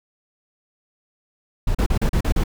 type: noise bursts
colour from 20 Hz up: brown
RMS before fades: -18 dBFS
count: 7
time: 1.67-2.438 s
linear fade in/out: 5 ms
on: 78 ms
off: 37 ms
effects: none